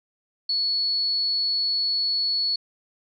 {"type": "tone", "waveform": "sine", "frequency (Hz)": 4400, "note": "C#8", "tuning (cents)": -14, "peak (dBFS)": -21, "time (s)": [0.49, 2.56], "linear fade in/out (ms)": 5, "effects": []}